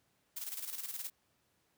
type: noise with tremolo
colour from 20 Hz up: blue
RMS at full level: -40 dBFS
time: 0.36-1.1 s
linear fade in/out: 10 ms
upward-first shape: square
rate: 19 Hz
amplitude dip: 60%
effects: pink hiss -75 dBFS RMS until 1.77 s + high-pass 80 Hz 12 dB/octave